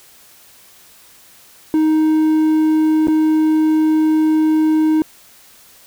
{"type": "tone with dropouts", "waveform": "triangle", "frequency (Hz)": 312.5, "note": "D#4", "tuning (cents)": 8, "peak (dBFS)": -9, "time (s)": [1.74, 5.02], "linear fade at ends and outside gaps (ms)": 1, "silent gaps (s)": [3.072, 3.082], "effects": ["white hiss -46 dBFS RMS until 5.86 s"]}